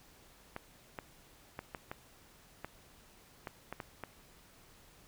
clicks, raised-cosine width 0.5 ms, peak -25 dBFS, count 10, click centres 0.564 / 0.988 / 1.591 / 1.748 / 1.915 / 2.646 / 3.472 / 3.726 / 3.802 / 4.037 s, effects pink hiss -61 dBFS RMS until 5.07 s

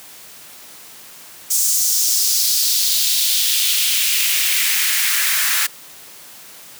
white noise with high-pass filter sweep, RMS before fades -17 dBFS, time 1.5-5.67 s, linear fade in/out 10 ms, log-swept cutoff 6800 to 1500 Hz, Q 2.1, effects white hiss -40 dBFS RMS until 6.79 s + high-pass 100 Hz 12 dB/octave

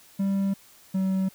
triangle tone pair in turn, 196 / 190.2 Hz, G3 / F#3, 0 / +48 cents, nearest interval minor second, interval 52 cents, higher first, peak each -20 dBFS, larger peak neither, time 0.19-0.54 / 0.94-1.29 s, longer neither, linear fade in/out 10 ms, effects white hiss -54 dBFS RMS until 1.34 s

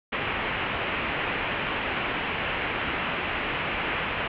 white low-pass noise, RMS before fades -29 dBFS, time 0.12-4.28 s, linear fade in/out 10 ms, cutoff 2900 Hz, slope 48 dB/octave, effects none

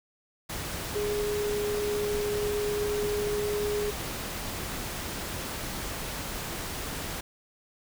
sine tone in noise, 415.3 Hz, G#4, in tune, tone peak -27 dBFS, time 0.95-3.91 s, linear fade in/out 10 ms, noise pink, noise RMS -35 dBFS, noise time 0.49-7.21 s, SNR +5 dB, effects none

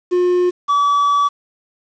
triangle tone pair in turn, 358.1 / 1146.1 Hz, F4 / D6, +43 / -43 cents, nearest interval octave + minor sixth, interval 2014 cents, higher second, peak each -10 dBFS, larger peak neither, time 0.11-0.51 / 0.68-1.29 s, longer second, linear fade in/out 20 ms, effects resampled to 16000 Hz + 7-bit

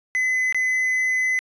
triangle tone with dropouts, 2024 Hz, B6, 42 cents sharp, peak -17 dBFS, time 0.15-1.39 s, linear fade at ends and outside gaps 0 ms, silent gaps 0.525-0.546 s, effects resampled to 22050 Hz

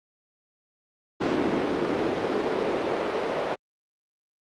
brown noise with high-pass filter sweep, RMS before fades -26 dBFS, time 1.2-3.56 s, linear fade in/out 20 ms, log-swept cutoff 300 to 490 Hz, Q 2, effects low-pass 4000 Hz 12 dB/octave + Opus 48 kbps

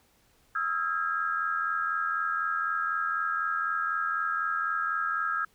sine tone cluster, 1277 / 1361 / 1635 Hz, D#6 / F6 / G#6, +45 / -45 / -28 cents, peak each -31 dBFS, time 0.55-5.45 s, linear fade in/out 5 ms, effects pink hiss -65 dBFS RMS until 5.54 s

